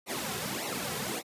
pink noise with flanger, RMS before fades -34 dBFS, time 0.06-1.23 s, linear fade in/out 50 ms, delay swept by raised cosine 0.6 to 3.4 ms, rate 1.7 Hz, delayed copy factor -0.8, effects high-pass 150 Hz 12 dB/octave + resampled to 32000 Hz

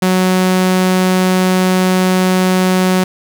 sawtooth tone, 185 Hz, F#3, in tune, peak -6 dBFS, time 0.02-3.04 s, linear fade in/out 5 ms, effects none

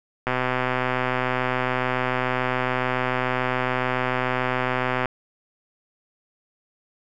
click train, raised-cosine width 0.5 ms, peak -8 dBFS, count 609, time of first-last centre 0.27-5.057 s, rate 127 Hz, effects none

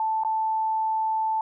sine tone with dropouts, 880 Hz, A5, in tune, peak -22 dBFS, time 0-1.41 s, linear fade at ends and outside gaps 2 ms, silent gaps 0.236-0.248 s, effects none

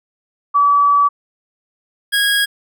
sine / 25% pulse tone pair in turn, 1147 / 1645.9 Hz, D6 / G#6, -41 / -16 cents, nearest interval tritone, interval 625 cents, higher second, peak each -9 dBFS, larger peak neither, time 0.54-1.09 / 2.12-2.46 s, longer first, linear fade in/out 20 ms, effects none

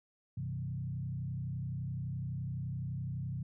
sine tone with frequency modulation, 130.2 Hz, C3, 8 cents flat, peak -35 dBFS, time 0.37-3.43 s, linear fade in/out 5 ms, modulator 31.8 Hz, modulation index 1.1, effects none

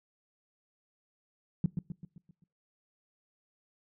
sine tone with echo, 168.9 Hz, E3, 42 cents sharp, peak -22 dBFS, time 1.64-1.66 s, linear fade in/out 2 ms, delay 130 ms, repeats 6, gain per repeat -6 dB, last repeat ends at 2.44 s, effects noise-tail reverb RT60 0.4 s tail -23 dB re dry

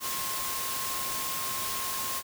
sine tone in noise, 1068 Hz, C6, 35 cents sharp, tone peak -37 dBFS, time 0-2.23 s, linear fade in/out 50 ms, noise white, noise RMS -33 dBFS, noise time 0-2.23 s, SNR -7 dB, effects none

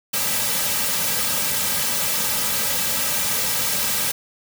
white noise with comb filter, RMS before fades -22 dBFS, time 0.13-4.12 s, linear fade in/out 10 ms, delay 2.8 ms, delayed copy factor -0.85, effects none

